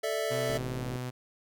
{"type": "chord", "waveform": "square", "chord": "A suspended fourth", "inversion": "none", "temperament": "equal", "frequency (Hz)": [440, 587.3, 659.3], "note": ["A4", "D5", "E5"], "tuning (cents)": [0, 0, 0], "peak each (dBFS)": [-34, -35, -34], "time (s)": [0.03, 0.58], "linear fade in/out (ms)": 10}
{"type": "tone with pitch glide", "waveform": "sawtooth", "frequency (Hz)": [127.3, 125.62], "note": ["C3", "B2"], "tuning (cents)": [-47, 30], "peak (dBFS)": -30, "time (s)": [0.3, 1.11], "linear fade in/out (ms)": 20, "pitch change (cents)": -23, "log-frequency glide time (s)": [0.78, 0.84]}
{"type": "click train", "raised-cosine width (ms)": 2, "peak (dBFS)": -26, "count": 26, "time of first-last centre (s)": [0.5, 0.957], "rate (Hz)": 54.7}
{"effects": []}